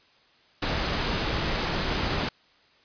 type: noise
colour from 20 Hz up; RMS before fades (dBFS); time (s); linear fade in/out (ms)
pink; -27; 0.62-2.29; 5
effects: white hiss -60 dBFS RMS until 2.84 s + resampled to 11025 Hz